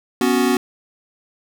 square chord, B suspended second, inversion none, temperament equal, 246.9 / 277.2 / 370 Hz, B3 / C#4 / F#4, 0 / 0 / 0 cents, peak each -19 / -21 / -20 dBFS, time 0.21-0.57 s, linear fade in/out 2 ms, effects none

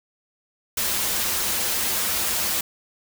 white noise with comb filter, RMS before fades -24 dBFS, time 0.77-2.61 s, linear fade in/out 5 ms, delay 7.1 ms, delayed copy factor -0.55, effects none

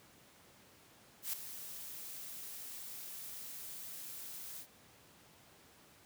blue noise with ADSR envelope, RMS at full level -36 dBFS, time 1.22-4.67 s, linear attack 110 ms, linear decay 7 ms, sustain -11 dB, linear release 77 ms, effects pink hiss -62 dBFS RMS until 6.05 s + high-pass 100 Hz 12 dB/octave

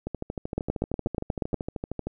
two click trains, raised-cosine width 2 ms, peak -12 / -17 dBFS, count 9 / 27, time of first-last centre 0.58-1.543 / 0.07-2.07 s, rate 8.31 / 13 Hz, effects none

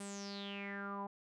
sawtooth tone with low-pass filter sweep, 200 Hz, G3, 35 cents sharp, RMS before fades -44 dBFS, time 0-1.07 s, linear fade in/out 5 ms, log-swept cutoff 9200 to 870 Hz, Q 8.7, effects none

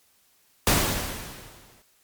pink noise with exponential decay, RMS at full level -18 dBFS, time 0.67-1.82 s, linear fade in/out 1 ms, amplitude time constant 250 ms, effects white hiss -63 dBFS RMS until 2.03 s + MP3 96 kbps

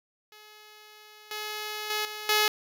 5% pulse tone with level steps, 424.5 Hz, G#4, 38 cents sharp, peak -38 / -22 / -16 / -25 / -10 dBFS, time 0.32-2.48 s, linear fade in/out 2 ms, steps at 1.31 / 1.9 / 2.05 / 2.29 s, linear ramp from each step 2 ms, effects none

